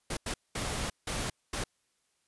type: noise bursts at uneven times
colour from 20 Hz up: pink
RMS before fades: -34 dBFS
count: 5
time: 0.1-0.17 / 0.26-0.34 / 0.55-0.9 / 1.07-1.3 / 1.53-1.64 s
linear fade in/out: 5 ms
effects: white hiss -75 dBFS RMS until 2.27 s + resampled to 24000 Hz